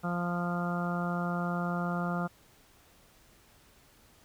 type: harmonic tone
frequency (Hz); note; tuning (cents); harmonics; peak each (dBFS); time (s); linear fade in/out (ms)
174.61; F3; 0; 1 / 2 / 3 / 4 / 5 / 6 / 7 / 8; -31 / -42 / -41 / -38 / -44 / -46 / -39 / -40; 0.03-2.28; 20
effects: pink hiss -61 dBFS RMS until 4.24 s